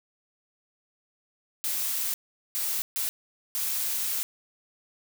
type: noise bursts at uneven times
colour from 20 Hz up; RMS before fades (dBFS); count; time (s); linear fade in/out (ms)
blue; -29; 4; 1.64-2.14 / 2.55-2.82 / 2.96-3.09 / 3.55-4.23; 0
effects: none